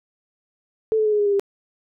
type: tone with pitch steps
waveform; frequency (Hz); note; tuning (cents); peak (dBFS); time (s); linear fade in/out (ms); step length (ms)
sine; 440 / 432.7 / 425.5 / 418.4 / 411.5 / 404.6 / 397.9; A4 / A4 / G#4 / G#4 / G#4 / G#4 / G4; 0 / -29 / +42 / +13 / -16 / -45 / +26; -16; 0.92-1.396; 0; 68
effects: none